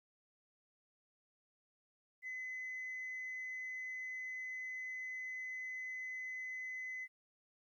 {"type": "tone", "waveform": "sine", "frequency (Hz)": 2027, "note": "B6", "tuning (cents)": 45, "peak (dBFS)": -40, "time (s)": [2.22, 7.08], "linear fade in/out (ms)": 50, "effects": ["tanh soft clip ceiling -38 dBFS", "13-bit"]}